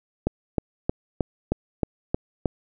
click train, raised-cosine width 2 ms, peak -8 dBFS, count 8, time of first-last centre 0.27-2.458 s, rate 3.2 Hz, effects none

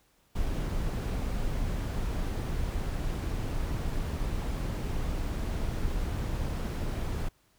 brown noise, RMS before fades -31 dBFS, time 0.35-7.29 s, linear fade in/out 10 ms, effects pink hiss -67 dBFS RMS until 7.58 s

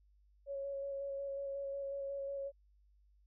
sine tone with vibrato, 554.4 Hz, C#5, in tune, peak -38 dBFS, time 0.46-2.52 s, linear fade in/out 50 ms, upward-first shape square, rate 5.5 Hz, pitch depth 12 cents each way, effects added 50 Hz sine -65 dBFS peak until 3.26 s

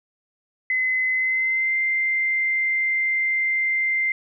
sine tone with pitch glide, 2037 to 2088 Hz, C7 to C7, -47 to -4 cents, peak -19 dBFS, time 0.7-4.12 s, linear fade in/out 2 ms, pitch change +43 cents, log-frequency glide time 1.13-1.77 s, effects none

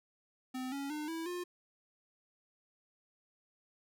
square tone with pitch steps, 256.9 / 278.5 / 302 / 327.4 / 355 Hz, C4 / C#4 / D4 / E4 / F4, -32 / +8 / +48 / -12 / +28 cents, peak -38 dBFS, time 0.54-1.44 s, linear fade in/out 10 ms, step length 180 ms, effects none

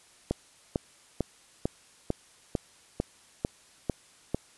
click train, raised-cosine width 2 ms, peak -13 dBFS, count 10, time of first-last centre 0.31-4.346 s, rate 2.23 Hz, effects white hiss -58 dBFS RMS until 4.57 s + resampled to 24000 Hz

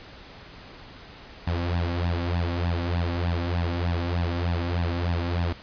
sawtooth tone with flanger, 86.3 Hz, F2, 20 cents flat, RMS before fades -26 dBFS, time 1.47-5.53 s, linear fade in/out 5 ms, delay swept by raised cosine 1.1 to 3.7 ms, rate 3.3 Hz, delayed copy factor +0.85, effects pink hiss -45 dBFS RMS until 5.62 s + resampled to 11025 Hz

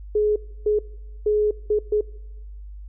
sine tone bursts at uneven times, 421.8 Hz, G#4, 27 cents sharp, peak -16 dBFS, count 5, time 0.15-0.36 / 0.66-0.79 / 1.26-1.51 / 1.7-1.79 / 1.92-2.01 s, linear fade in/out 5 ms, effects noise-tail reverb RT60 1.0 s tail -22 dB re dry + added 50 Hz sine -35 dBFS peak until 2.88 s

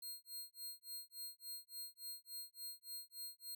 10% pulse tone with tremolo, 4200 Hz, C8, 6 cents sharp, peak -38 dBFS, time 0.02-3.55 s, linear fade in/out 5 ms, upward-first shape sine, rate 3.5 Hz, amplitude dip 100%, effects none

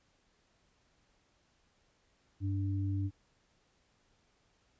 sine tone pair together, 98.01 / 293.7 Hz, G2 / D4, 0 / 0 cents, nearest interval octave + perfect fifth, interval 1900 cents, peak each -31 / -39 dBFS, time 2.4-3.11 s, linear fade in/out 50 ms, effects pink hiss -72 dBFS RMS until 4.79 s + resampled to 16000 Hz

